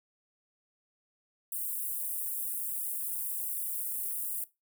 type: high-pass noise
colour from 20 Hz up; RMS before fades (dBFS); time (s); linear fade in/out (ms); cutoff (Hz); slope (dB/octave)
white; -35; 1.52-4.44; 2; 8900; 48
effects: noise-tail reverb RT60 0.2 s tail -17 dB re dry